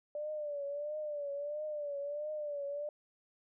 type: tone with vibrato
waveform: sine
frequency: 587 Hz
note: D5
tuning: 1 cent flat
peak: -36 dBFS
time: 0.15-2.89 s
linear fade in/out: 2 ms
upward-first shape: triangle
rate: 1.5 Hz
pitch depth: 83 cents each way
effects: none